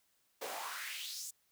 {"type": "noise with high-pass filter sweep", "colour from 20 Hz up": "pink", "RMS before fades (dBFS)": -43, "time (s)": [0.41, 1.31], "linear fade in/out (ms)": 10, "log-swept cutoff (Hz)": [460, 7700], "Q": 3.2, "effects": ["white hiss -75 dBFS RMS until 1.51 s"]}